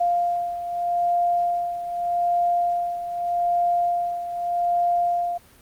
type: beating tone pair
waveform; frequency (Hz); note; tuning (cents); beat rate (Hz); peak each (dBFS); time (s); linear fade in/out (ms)
sine; 698.5 / 699.32; F5 / F5; 0 / +2; 0.82; -21 / -27; 0-5.38; 10
effects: pink hiss -52 dBFS RMS until 5.61 s + Opus 48 kbps